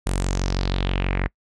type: tone with low-pass filter sweep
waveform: sawtooth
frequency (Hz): 46.25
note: F#1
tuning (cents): 0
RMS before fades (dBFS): -23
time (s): 0.06-1.28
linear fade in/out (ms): 10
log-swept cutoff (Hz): 9800 to 1900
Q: 3.6
effects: noise-tail reverb RT60 0.1 s tail -26 dB re dry